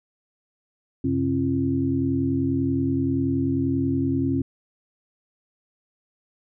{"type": "tone cluster", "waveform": "sine", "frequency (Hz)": [93.4, 135.2, 268.8, 339.2], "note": ["F#2", "C#3", "C4", "E4"], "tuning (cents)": [17, -43, 47, 50], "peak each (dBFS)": [-29, -28, -22, -29], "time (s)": [1.04, 4.42], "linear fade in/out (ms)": 5, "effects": []}